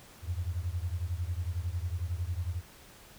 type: beating tone pair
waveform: sine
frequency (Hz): 83.2 / 94.2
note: E2 / F#2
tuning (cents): +17 / +32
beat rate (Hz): 11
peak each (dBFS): -33 / -35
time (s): 0.22-2.62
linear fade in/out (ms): 50
effects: pink hiss -54 dBFS RMS until 3.18 s